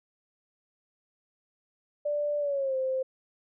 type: tone with pitch glide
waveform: sine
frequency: 587.3 to 523.2 Hz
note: D5 to C5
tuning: 0 to 0 cents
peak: -26 dBFS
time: 2.05-3.03 s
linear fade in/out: 10 ms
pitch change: -200 cents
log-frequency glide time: 2.39-2.76 s
effects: none